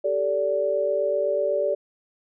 sine chord, G suspended second, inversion none, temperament equal with one note detuned, 392 / 440 / 578.9 Hz, G4 / A4 / D5, 0 / 0 / -25 cents, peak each -28 / -28 / -22 dBFS, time 0.04-1.75 s, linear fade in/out 10 ms, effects none

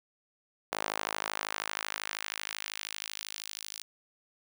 sawtooth tone with high-pass filter sweep, 52.8 Hz, G#1, 29 cents sharp, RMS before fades -38 dBFS, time 0.72-3.82 s, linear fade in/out 0 ms, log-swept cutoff 700 to 4700 Hz, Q 0.98, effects none

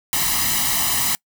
white noise with comb filter, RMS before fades -20 dBFS, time 0.13-1.15 s, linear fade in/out 0 ms, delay 1 ms, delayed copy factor +0.75, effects noise-tail reverb RT60 0.1 s tail -26 dB re dry

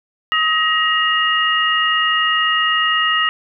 sine tone cluster, 1265 / 1893 / 2844 Hz, D#6 / A#6 / F7, +28 / +26 / +31 cents, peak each -18 / -18 / -18 dBFS, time 0.32-3.29 s, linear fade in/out 0 ms, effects none

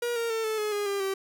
45% pulse tone with pitch steps, 477.9 / 463.8 / 450 / 436.7 / 423.8 / 411.3 / 399.1 / 387.3 Hz, A#4 / A#4 / A4 / A4 / G#4 / G#4 / G4 / G4, +43 / -9 / +39 / -13 / +35 / -17 / +31 / -21 cents, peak -27 dBFS, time 0.02-1.14 s, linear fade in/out 5 ms, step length 140 ms, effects none

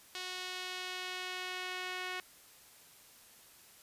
sawtooth tone with band-pass filter sweep, 366.9 Hz, F#4, 15 cents flat, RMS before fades -41 dBFS, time 0.15-2.2 s, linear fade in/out 0 ms, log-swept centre 3800 to 2300 Hz, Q 1.2, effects white hiss -59 dBFS RMS until 3.82 s + resampled to 32000 Hz

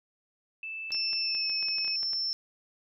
sine tone with pitch glide, 2637 to 2550 Hz, E7 to D#7, 0 to +42 cents, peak -35 dBFS, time 0.63-1.96 s, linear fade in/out 2 ms, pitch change -58 cents, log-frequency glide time 1.22-1.51 s
clicks, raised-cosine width 0.3 ms, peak -30 dBFS, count 12, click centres 0.906 / 0.947 / 1.132 / 1.349 / 1.497 / 1.627 / 1.685 / 1.784 / 1.847 / 1.879 / 2.031 / 2.133 s
sine tone, 5360 Hz, E8, 28 cents sharp, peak -28 dBFS, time 0.92-2.33 s, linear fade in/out 0 ms
effects none

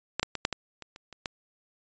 clicks, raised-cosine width 0.2 ms, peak -9 / -8 / -15 / -6 / -13 / -24 / -28 / -27 / -14 dBFS, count 9, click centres 0.196 / 0.23 / 0.353 / 0.451 / 0.527 / 0.823 / 0.961 / 1.127 / 1.258 s, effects resampled to 16000 Hz

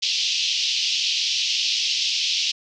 pink band-pass noise, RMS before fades -23 dBFS, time 0.02-2.52 s, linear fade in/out 10 ms, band 2700 to 5800 Hz, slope 48 dB/octave, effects none

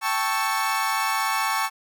30% pulse chord, A dominant seventh, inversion third, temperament equal, 784 / 880 / 1108.7 / 1318.5 Hz, G5 / A5 / C#6 / E6, 0 / 0 / 0 / 0 cents, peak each -28 / -24 / -23 / -28 dBFS, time 0.01-1.7 s, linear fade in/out 50 ms, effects none

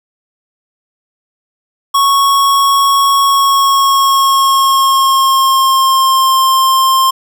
square tone with pitch glide, 1106 to 1056.7 Hz, C#6 to C6, -4 to +17 cents, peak -8 dBFS, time 1.94-7.11 s, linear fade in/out 10 ms, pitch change -79 cents, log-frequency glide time 3.22-6.39 s, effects none

